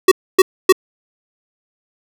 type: tone bursts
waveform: square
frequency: 376.5 Hz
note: F#4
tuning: 30 cents sharp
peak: -5 dBFS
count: 3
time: 0.08-0.725 s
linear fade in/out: 5 ms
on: 35 ms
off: 270 ms
effects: none